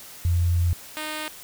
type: tone pair in turn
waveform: sine / 5% pulse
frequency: 86.4 / 307.9 Hz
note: F2 / D#4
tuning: -18 / -18 cents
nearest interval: octave + minor seventh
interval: 2200 cents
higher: second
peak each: -18 dBFS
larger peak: neither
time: 0.25-0.73 / 0.97-1.28 s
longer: first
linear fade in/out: 0 ms
effects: white hiss -43 dBFS RMS until 1.43 s